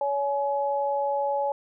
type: tone pair together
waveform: sine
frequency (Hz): 564 / 845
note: C#5 / G#5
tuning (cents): +30 / +30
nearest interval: perfect fifth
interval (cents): 700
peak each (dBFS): -26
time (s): 0.01-1.52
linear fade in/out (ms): 2
effects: none